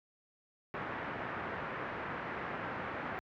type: low-pass noise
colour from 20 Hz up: white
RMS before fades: -40 dBFS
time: 0.74-3.19 s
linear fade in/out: 0 ms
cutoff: 1800 Hz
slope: 24 dB/octave
effects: high-pass 80 Hz 12 dB/octave